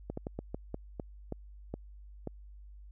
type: slowing click train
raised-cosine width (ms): 2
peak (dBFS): -23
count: 10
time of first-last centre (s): 0.1-2.273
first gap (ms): 74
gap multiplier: 1.28
effects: added 50 Hz sine -48 dBFS peak until 2.91 s